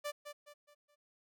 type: tone with echo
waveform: sawtooth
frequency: 587.3 Hz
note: D5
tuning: in tune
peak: -33 dBFS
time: 0.04-0.12 s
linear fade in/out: 20 ms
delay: 210 ms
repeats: 4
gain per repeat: -8 dB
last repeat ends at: 0.96 s
effects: none